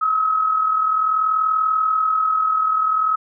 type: tone pair together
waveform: sine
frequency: 1278 / 1318.5 Hz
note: D#6 / E6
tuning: +46 / 0 cents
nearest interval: minor second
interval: 54 cents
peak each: -16 / -25 dBFS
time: 0.01-3.16 s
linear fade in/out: 10 ms
effects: none